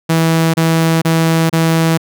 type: tone bursts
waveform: sawtooth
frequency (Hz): 163.2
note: E3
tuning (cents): -17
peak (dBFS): -6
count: 4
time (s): 0.09-1.977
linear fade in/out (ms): 10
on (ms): 450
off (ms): 29
effects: none